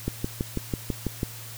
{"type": "click train", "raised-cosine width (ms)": 3, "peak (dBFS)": -13, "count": 8, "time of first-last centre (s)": [0.08, 1.231], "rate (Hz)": 6.08, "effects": ["added 113 Hz sine -42 dBFS peak until 1.57 s", "white hiss -42 dBFS RMS until 1.57 s"]}